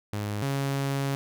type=tone pair in turn; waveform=sawtooth; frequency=103.83 / 138.08 Hz; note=G#2 / C#3; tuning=0 / -6 cents; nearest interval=perfect fourth; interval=494 cents; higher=second; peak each=-25 / -22 dBFS; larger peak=second; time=0.13-0.42 / 0.42-1.15 s; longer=second; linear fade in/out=0 ms; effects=none